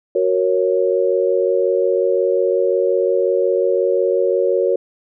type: chord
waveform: sine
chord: F# major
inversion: none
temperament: equal with one note detuned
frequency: 370 / 466.2 / 551.8 Hz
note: F#4 / A#4 / C#5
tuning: 0 / 0 / -8 cents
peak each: -18 dBFS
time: 0.15-4.76 s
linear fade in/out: 5 ms
effects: none